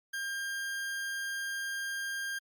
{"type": "tone", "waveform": "40% pulse", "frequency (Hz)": 1602, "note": "G6", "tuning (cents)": 37, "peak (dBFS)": -33, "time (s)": [0.13, 2.39], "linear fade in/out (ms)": 10, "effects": ["Opus 48 kbps"]}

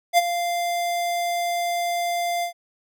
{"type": "tone with ADSR envelope", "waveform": "square", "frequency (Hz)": 695, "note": "F5", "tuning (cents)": -9, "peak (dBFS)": -12, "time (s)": [0.13, 2.53], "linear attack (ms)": 48, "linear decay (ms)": 28, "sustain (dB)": -11, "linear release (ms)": 100, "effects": []}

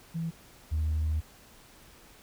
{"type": "tone pair in turn", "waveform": "sine", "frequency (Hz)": [164.81, 77.78], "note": ["E3", "D#2"], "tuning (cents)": [0, 0], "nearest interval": "octave + minor second", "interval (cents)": 1300, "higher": "first", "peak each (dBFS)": [-29, -24], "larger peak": "second", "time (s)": [[0.14, 0.31], [0.71, 1.21]], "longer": "second", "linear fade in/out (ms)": 20, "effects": ["tanh soft clip ceiling -23 dBFS", "pink hiss -55 dBFS RMS until 2.22 s"]}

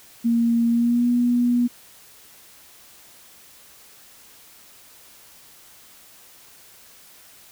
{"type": "tone with pitch glide", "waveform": "sine", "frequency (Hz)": [233.1, 242.4], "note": ["A#3", "B3"], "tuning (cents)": [0, -32], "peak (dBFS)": -16, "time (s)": [0.24, 1.68], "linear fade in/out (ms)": 20, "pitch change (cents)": 68, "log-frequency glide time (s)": [0.69, 1.08], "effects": ["white hiss -49 dBFS RMS until 7.51 s"]}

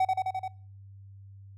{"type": "tone with echo", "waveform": "triangle", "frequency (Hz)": 755, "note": "F#5", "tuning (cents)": 35, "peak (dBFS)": -19, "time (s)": [0, 0.05], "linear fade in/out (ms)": 5, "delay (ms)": 86, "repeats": 5, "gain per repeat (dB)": -2, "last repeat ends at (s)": 0.48, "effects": ["noise-tail reverb RT60 0.5 s tail -24 dB re dry", "added 98 Hz sine -46 dBFS peak until 1.57 s"]}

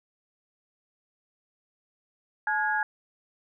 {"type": "tone cluster", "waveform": "sine", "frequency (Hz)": [858, 1436, 1654], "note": ["A5", "F6", "G#6"], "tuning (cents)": [-44, 48, -8], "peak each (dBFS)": [-28, -31, -27], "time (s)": [2.47, 2.83], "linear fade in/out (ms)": 2, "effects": []}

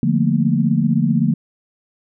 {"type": "chord", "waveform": "sine", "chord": "Bb major seventh", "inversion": "first", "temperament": "equal with one note detuned", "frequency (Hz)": [146.83, 174.61, 220, 235.8], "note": ["D3", "F3", "A3", "Bb3"], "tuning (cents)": [0, 0, 0, 20], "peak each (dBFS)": -19, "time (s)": [0.03, 1.34], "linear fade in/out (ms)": 2, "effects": []}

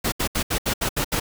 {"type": "noise bursts", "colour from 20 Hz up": "pink", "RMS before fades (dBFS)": -23, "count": 8, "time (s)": [0.04, 1.2], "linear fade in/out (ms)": 10, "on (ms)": 82, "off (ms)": 72, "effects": []}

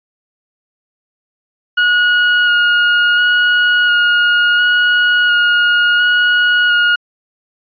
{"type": "tone with vibrato", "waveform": "35% pulse", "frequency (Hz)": 1443, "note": "F#6", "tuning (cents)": -44, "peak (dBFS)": -7, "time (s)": [1.77, 6.96], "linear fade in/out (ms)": 10, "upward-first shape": "square", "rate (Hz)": 0.71, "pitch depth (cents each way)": 10, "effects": ["resampled to 11025 Hz"]}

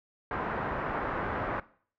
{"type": "low-pass noise", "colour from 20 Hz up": "white", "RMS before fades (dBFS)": -33, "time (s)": [0.31, 1.6], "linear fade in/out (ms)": 2, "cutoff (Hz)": 1500, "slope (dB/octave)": 24, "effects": ["noise-tail reverb RT60 0.5 s tail -19 dB re dry"]}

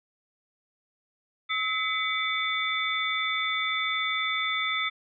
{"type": "tone cluster", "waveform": "sine", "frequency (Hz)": [1290, 2028, 2249, 3526], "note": ["E6", "B6", "C#7", "A7"], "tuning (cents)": [-38, 45, 24, 3], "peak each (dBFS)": -31, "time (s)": [1.49, 4.9], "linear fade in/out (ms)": 20, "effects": []}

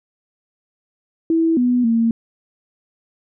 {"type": "tone with pitch steps", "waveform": "sine", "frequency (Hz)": [327.2, 246.6, 229.1], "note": ["E4", "B3", "A#3"], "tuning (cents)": [-13, -2, -30], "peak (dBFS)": -13, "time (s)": [1.3, 2.11], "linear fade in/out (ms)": 2, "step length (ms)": 270, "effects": []}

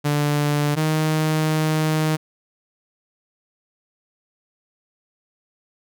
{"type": "tone pair in turn", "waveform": "sawtooth", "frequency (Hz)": [146.83, 155.98], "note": ["D3", "D#3"], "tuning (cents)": [0, 5], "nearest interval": "minor second", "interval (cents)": 105, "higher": "second", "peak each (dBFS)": -14, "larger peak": "neither", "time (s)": [[0.04, 0.76], [0.76, 2.17]], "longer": "second", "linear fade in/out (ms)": 20, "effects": []}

